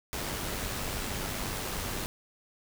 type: noise with amplitude modulation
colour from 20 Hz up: pink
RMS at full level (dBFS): -33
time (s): 0.13-2.06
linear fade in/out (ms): 0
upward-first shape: sine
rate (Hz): 96.6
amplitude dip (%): 35
effects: none